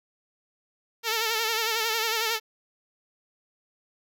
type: tone with vibrato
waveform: 5% pulse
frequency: 448.6 Hz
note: A4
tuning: 34 cents sharp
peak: -13 dBFS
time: 1.03-2.4 s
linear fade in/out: 50 ms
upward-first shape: sine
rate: 11 Hz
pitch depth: 62 cents each way
effects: none